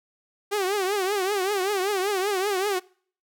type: tone with vibrato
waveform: sawtooth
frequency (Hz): 392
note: G4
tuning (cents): 0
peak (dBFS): -19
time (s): 0.51-2.8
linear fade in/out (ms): 20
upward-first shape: triangle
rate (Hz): 5.2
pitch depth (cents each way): 150
effects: noise-tail reverb RT60 0.5 s tail -24 dB re dry